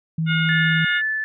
sine tone, 161.3 Hz, E3, 37 cents flat, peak -19 dBFS, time 0.18-0.85 s, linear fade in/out 5 ms
harmonic tone, 717 Hz, F5, 45 cents sharp, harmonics 2 / 3 / 4 / 5, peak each -22 / -26 / -28 / -30 dBFS, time 0.26-1.02 s, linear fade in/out 50 ms
sine tone with tremolo, 1745 Hz, A6, 15 cents flat, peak -19 dBFS, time 0.49-1.24 s, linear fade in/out 0 ms, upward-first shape triangle, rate 2.3 Hz, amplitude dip 35%
effects none

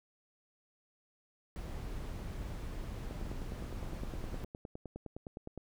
brown noise, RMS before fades -41 dBFS, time 1.56-4.44 s, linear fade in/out 0 ms
click train, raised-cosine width 2 ms, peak -30 dBFS, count 25, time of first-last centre 3.11-5.577 s, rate 9.73 Hz
effects none

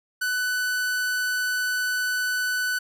45% pulse tone, 1495 Hz, F#6, 17 cents sharp, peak -23 dBFS, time 0.21-2.79 s, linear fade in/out 10 ms, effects none

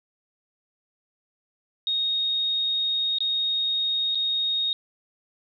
sine tone with dropouts, 3729 Hz, A#7, in tune, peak -22 dBFS, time 1.87-4.73 s, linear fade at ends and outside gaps 1 ms, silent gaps 3.185-3.205 / 4.148-4.154 s, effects none

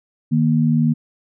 sine tone pair together, 154.6 / 234.8 Hz, D#3 / A#3, -11 / +13 cents, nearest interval perfect fifth, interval 724 cents, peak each -16 dBFS, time 0.31-0.94 s, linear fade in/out 20 ms, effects none

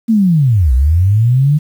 sine linear two-way sweep, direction down then up, 233.1 to 59.5 to 153.6 Hz, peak -7 dBFS, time 0.08-1.59 s, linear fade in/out 20 ms, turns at 0.73 s, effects 7-bit

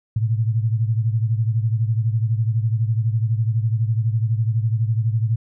sine beating tone pair, 110 / 122 Hz, A2 / B2, 0 / -21 cents, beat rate 12 Hz, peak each -18 / -23 dBFS, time 0.16-5.36 s, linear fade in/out 5 ms, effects none

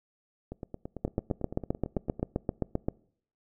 two click trains, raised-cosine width 2 ms, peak -14 / -24 dBFS, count 15 / 16, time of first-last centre 1.05-2.885 / 0.52-2.196 s, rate 7.63 / 8.95 Hz, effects noise-tail reverb RT60 0.6 s tail -24 dB re dry

